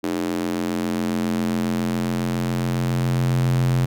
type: tone with high-pass filter sweep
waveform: square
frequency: 43.65 Hz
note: F1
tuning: in tune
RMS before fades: -22 dBFS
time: 0.03-3.86 s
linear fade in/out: 10 ms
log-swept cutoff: 300 to 120 Hz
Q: 3.1
effects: none